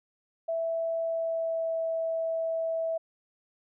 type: tone with pitch glide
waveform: sine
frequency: 659.3 to 654 Hz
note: E5 to E5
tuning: 0 to -14 cents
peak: -27 dBFS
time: 0.48-2.98 s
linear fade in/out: 10 ms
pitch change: -14 cents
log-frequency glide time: 1.02-1.8 s
effects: none